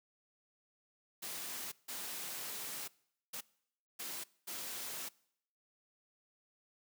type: noise bursts at uneven times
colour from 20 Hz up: white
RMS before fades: -43 dBFS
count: 5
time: 1.22-1.72 / 1.88-2.88 / 3.33-3.41 / 3.99-4.24 / 4.47-5.09 s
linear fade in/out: 10 ms
effects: noise-tail reverb RT60 0.7 s tail -23 dB re dry + high-pass 150 Hz 12 dB/octave